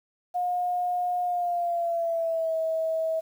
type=tone with pitch glide; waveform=sine; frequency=716 to 645.3 Hz; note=F5 to E5; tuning=+43 to -37 cents; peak=-24 dBFS; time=0.34-3.21 s; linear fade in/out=20 ms; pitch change=-180 cents; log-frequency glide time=1.23-2.55 s; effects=9-bit